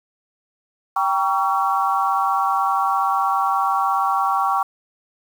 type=chord; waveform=sine; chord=G diminished seventh; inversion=none; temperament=just; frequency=784 / 940.8 / 1128.9 / 1354.7 Hz; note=G5 / Bb5 / Db6 / Fb6; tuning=0 / +16 / +31 / +47 cents; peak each=-21 / -25 / -20 / -26 dBFS; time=0.96-4.63 s; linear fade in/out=5 ms; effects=7-bit